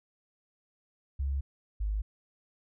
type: tone pair in turn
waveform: sine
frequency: 68.8 / 51.64 Hz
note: C#2 / G#1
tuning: -12 / -9 cents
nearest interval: perfect fourth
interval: 497 cents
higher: first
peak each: -28 dBFS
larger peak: neither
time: 1.19-1.41 / 1.8-2.02 s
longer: neither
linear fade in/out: 10 ms
effects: none